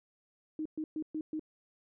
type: tone bursts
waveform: sine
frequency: 311.1 Hz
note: D#4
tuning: in tune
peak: -33 dBFS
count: 5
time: 0.59-1.395 s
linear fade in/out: 2 ms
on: 65 ms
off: 120 ms
effects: none